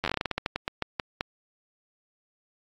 slowing click train, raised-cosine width 0.3 ms, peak -11 dBFS, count 18, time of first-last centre 0.04-1.209 s, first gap 10 ms, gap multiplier 1.21, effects AAC 48 kbps

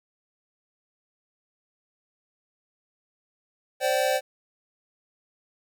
square chord, C suspended second, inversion none, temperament equal with one note detuned, 523.3 / 587.3 / 765.2 Hz, C5 / D5 / G5, 0 / 0 / -42 cents, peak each -26 / -27 / -28 dBFS, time 3.8-4.21 s, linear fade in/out 50 ms, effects 10-bit

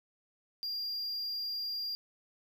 triangle tone, 4790 Hz, D8, 33 cents sharp, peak -33 dBFS, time 0.63-1.95 s, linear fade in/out 0 ms, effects none

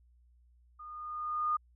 sine tone with level ramp, 1223 Hz, D#6, 30 cents flat, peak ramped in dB -45 to -26 dBFS, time 0.79-1.57 s, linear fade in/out 10 ms, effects added 60 Hz sine -61 dBFS peak until 1.75 s

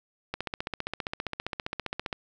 click train, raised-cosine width 0.3 ms, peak -15 dBFS, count 28, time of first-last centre 0.34-2.128 s, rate 15.1 Hz, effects none

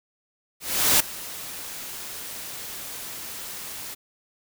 white noise with ADSR envelope, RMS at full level -17 dBFS, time 0.6-3.95 s, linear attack 400 ms, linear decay 6 ms, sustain -19 dB, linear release 18 ms, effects none

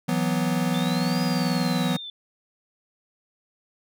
square chord, E suspended second, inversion none, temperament equal, 164.81 / 185 / 246.9 Hz, E3 / F#3 / B3, 0 / 0 / 0 cents, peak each -27 dBFS, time 0.08-1.97 s, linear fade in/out 10 ms
sine exponential two-way sweep, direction up then down, 3482 to 4978 to 3482 Hz, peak -34 dBFS, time 0.74-2.1 s, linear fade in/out 2 ms, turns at 1.22 s
effects none

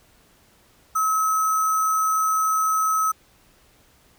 sine tone with sample-and-hold, 1287 Hz, E6, 42 cents flat, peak -18 dBFS, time 0.95-3.12 s, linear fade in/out 10 ms, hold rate 7350 Hz, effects pink hiss -57 dBFS RMS until 4.18 s

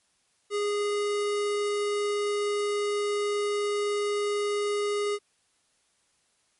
square tone, 411.8 Hz, G#4, 15 cents flat, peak -26 dBFS, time 0.5-5.19 s, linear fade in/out 50 ms, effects white hiss -69 dBFS RMS until 6.59 s + MP3 48 kbps

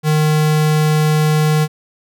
square tone, 153.5 Hz, D#3, 23 cents flat, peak -12 dBFS, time 0.03-1.68 s, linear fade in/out 50 ms, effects none

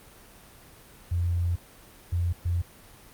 sine tone bursts at uneven times, 86.8 Hz, F2, 10 cents flat, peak -23 dBFS, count 3, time 1.11-1.56 / 2.12-2.33 / 2.45-2.62 s, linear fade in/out 10 ms, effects pink hiss -51 dBFS RMS until 3.13 s + Opus 32 kbps

